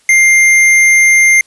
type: tone with hard clipping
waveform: sine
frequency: 2100 Hz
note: C7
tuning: 6 cents sharp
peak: -6 dBFS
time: 0.09-1.41 s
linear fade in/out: 2 ms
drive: 15 dB
effects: white hiss -51 dBFS RMS until 1.46 s + resampled to 24000 Hz